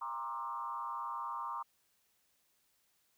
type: tone with frequency modulation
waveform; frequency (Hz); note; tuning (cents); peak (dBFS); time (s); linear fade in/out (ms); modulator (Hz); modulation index
sine; 1062; C6; +25; -37; 0.01-1.63; 10; 124; 1.4
effects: white hiss -75 dBFS RMS until 3.17 s